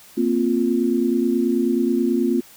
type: chord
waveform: sine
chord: Bb suspended second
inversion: none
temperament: equal with one note detuned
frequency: 232.3 / 261.6 / 349.2 Hz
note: Bb3 / C4 / F4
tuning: -6 / 0 / 0 cents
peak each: -21 dBFS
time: 0.17-2.41 s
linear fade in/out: 10 ms
effects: white hiss -47 dBFS RMS until 2.56 s